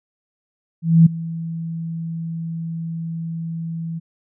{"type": "tone with ADSR envelope", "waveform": "sine", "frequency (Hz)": 164.81, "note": "E3", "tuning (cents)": 0, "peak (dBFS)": -5, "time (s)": [0.82, 4], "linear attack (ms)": 240, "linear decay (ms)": 9, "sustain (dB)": -19, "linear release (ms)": 23, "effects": []}